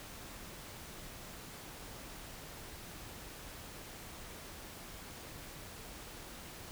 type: silence
effects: pink hiss -49 dBFS RMS until 6.71 s